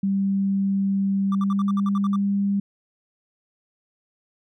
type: tone with pitch glide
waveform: sine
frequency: 196 to 199.43 Hz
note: G3 to G3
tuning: 0 to +30 cents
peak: -19 dBFS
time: 0.03-2.6 s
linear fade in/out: 5 ms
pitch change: +30 cents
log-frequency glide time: 1.34-1.66 s
type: tone bursts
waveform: triangle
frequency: 1174.7 Hz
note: D6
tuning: in tune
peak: -27 dBFS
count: 10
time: 1.32-2.159 s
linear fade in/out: 2 ms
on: 29 ms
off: 61 ms
effects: none